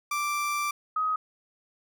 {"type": "tone pair in turn", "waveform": ["30% pulse", "sine"], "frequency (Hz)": [1174.7, 1260.2], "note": ["D6", "D#6"], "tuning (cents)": [0, 22], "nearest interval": "minor second", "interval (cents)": 122, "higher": "second", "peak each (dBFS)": -24, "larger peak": "neither", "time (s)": [[0.11, 0.71], [0.96, 1.16]], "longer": "first", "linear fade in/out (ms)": 5, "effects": []}